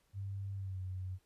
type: tone with pitch glide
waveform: sine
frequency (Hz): 98.4 to 92.88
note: G2 to F#2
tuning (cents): +7 to +7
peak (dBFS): -38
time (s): 0.13-1.19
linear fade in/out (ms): 50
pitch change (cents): -100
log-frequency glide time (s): 0.55-0.81
effects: pink hiss -75 dBFS RMS until 1.25 s + resampled to 32000 Hz